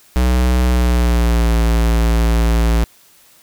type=tone with pitch glide; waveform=square; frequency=62.1 to 56.95 Hz; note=B1 to A#1; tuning=+10 to -40 cents; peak=-12 dBFS; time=0.16-2.84 s; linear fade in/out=0 ms; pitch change=-150 cents; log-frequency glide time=0.64-1.55 s; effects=white hiss -49 dBFS RMS until 3.42 s